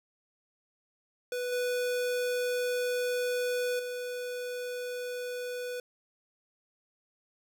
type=tone with level steps; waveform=square; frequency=493.9 Hz; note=B4; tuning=in tune; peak=-32 / -29 / -35 dBFS; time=1.32-5.8 s; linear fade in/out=2 ms; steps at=1.52 / 3.79 s; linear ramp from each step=5 ms; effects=none